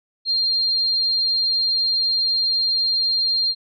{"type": "tone", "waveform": "sine", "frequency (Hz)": 4196, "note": "C8", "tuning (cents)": 4, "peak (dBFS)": -17, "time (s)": [0.25, 3.55], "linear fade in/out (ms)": 50, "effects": []}